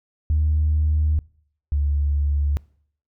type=tone pair in turn; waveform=sine; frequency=76.4 / 72.11 Hz; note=D#2 / D2; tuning=-31 / -31 cents; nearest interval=minor second; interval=100 cents; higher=first; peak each=-15 / -17 dBFS; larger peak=first; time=0.3-1.19 / 1.72-2.57 s; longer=first; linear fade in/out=0 ms; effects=noise-tail reverb RT60 0.6 s tail -24 dB re dry + tanh soft clip ceiling -12 dBFS

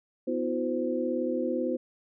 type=tone cluster; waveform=sine; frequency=250.2 / 323.1 / 361 / 516 Hz; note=B3 / E4 / F#4 / C5; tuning=+23 / -35 / -43 / -24 cents; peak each=-31 / -33 / -33 / -31 dBFS; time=0.27-1.77 s; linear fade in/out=10 ms; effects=none

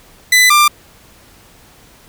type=tone pair in turn; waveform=sawtooth; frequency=2000 / 1189.2 Hz; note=B6 / D6; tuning=+21 / +21 cents; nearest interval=major sixth; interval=900 cents; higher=first; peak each=-3 dBFS; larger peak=neither; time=0.32-0.5 / 0.5-0.68 s; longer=neither; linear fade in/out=5 ms; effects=pink hiss -45 dBFS RMS until 2.08 s

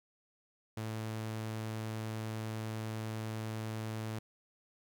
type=tone; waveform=sawtooth; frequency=110 Hz; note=A2; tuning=in tune; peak=-33 dBFS; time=0.77-4.19 s; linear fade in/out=5 ms; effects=12-bit

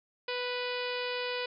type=harmonic tone; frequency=493.9 Hz; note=B4; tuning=in tune; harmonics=1 / 2 / 3 / 4 / 5 / 6 / 7 / 8 / 9 / 10; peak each=-35 / -41 / -42 / -43 / -40 / -42 / -46 / -45 / -46 / -48 dBFS; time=0.28-1.46 s; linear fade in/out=5 ms; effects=none

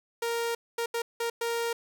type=tone bursts at uneven times; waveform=sawtooth; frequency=466.2 Hz; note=A#4; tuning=in tune; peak=-24 dBFS; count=5; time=0.22-0.55 / 0.78-0.86 / 0.94-1.02 / 1.2-1.3 / 1.41-1.73 s; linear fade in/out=5 ms; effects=none

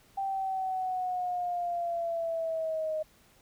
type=linear sweep; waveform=sine; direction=down; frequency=784 to 620 Hz; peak=-29 dBFS; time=0.17-3.03 s; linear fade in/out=10 ms; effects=pink hiss -62 dBFS RMS until 3.41 s

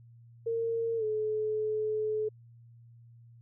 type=tone with pitch glide; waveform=sine; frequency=458.2 to 430 Hz; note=A#4 to A4; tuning=-30 to -40 cents; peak=-28 dBFS; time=0.46-2.29 s; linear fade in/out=10 ms; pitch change=-110 cents; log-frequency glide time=0.97-1.04 s; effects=added 117 Hz sine -52 dBFS peak until 3.41 s

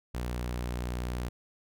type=tone; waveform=sawtooth; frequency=60.8 Hz; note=B1; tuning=26 cents flat; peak=-28 dBFS; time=0.14-1.29 s; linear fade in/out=10 ms; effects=none

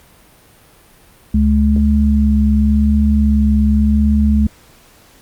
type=tone pair together; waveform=sine; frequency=71.2 / 212.7 Hz; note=C#2 / G#3; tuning=+47 / +42 cents; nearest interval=octave + perfect fifth; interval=1895 cents; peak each=-12 dBFS; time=1.34-4.47 s; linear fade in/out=5 ms; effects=pink hiss -47 dBFS RMS until 5.21 s + Opus 48 kbps

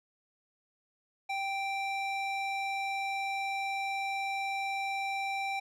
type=tone with band-pass filter; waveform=square; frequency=784 Hz; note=G5; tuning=in tune; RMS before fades=-34 dBFS; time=1.29-5.6 s; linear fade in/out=10 ms; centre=1900 Hz; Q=1.2; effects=none

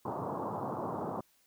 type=band-pass noise; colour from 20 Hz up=white; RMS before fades=-37 dBFS; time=0.05-1.21 s; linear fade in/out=5 ms; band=100 to 1100 Hz; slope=48 dB/octave; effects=white hiss -69 dBFS RMS until 1.46 s

